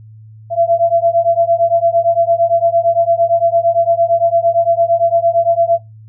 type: beating tone pair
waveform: sine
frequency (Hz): 672 / 680.8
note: E5 / F5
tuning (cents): +33 / -44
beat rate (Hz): 8.8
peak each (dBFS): -13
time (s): 0.5-5.8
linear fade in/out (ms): 50
effects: noise-tail reverb RT60 0.2 s tail -22 dB re dry + added 109 Hz sine -35 dBFS peak until 6.08 s